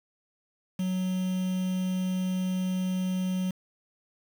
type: tone with quantisation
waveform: triangle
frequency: 185 Hz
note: F#3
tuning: in tune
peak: -24 dBFS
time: 0.79-3.51 s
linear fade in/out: 5 ms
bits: 7
effects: none